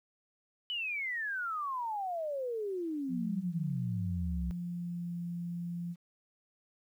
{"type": "exponential sweep", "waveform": "sine", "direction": "down", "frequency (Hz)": [3014, 61.8], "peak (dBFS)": -33, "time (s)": [0.7, 4.51], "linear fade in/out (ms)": 0}
{"type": "tone with pitch glide", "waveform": "sine", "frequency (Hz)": [177.9, 172.74], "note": ["F3", "F3"], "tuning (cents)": [32, -19], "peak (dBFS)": -35, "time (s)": [3.08, 5.96], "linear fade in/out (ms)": 50, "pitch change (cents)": -51, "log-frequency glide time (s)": [3.72, 5.18]}
{"effects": ["11-bit"]}